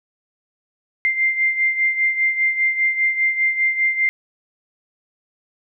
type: beating tone pair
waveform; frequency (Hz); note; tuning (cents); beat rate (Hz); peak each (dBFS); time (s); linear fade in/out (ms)
sine; 2093 / 2098; C7 / C7; 0 / +4; 5; -17 / -23; 1.05-4.09; 0
effects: none